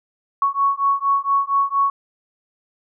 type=beating tone pair; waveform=sine; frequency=1108.7 / 1113 Hz; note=C#6 / C#6; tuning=0 / +7 cents; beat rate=4.3 Hz; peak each=-19 dBFS; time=0.42-1.9 s; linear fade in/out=2 ms; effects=none